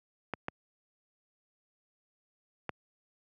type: clicks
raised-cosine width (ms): 0.5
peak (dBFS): -18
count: 3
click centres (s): 0.337 / 0.484 / 2.693
effects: high-pass 100 Hz 12 dB/octave